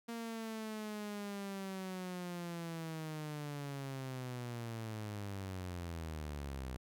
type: linear sweep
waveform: sawtooth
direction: down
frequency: 233.1 to 62.3 Hz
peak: -37 dBFS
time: 0.08-6.77 s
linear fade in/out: 10 ms
effects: none